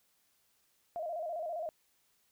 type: tone with vibrato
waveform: sine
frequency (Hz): 658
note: E5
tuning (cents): -3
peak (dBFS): -35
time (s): 0.96-1.69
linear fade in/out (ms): 0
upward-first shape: square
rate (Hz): 15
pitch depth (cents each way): 87
effects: white hiss -73 dBFS RMS until 2.31 s